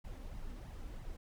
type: noise with flanger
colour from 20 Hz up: brown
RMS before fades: -45 dBFS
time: 0.04-1.17 s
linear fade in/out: 10 ms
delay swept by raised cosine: 0.99 to 3.89 ms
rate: 3.1 Hz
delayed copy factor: +0.6
effects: none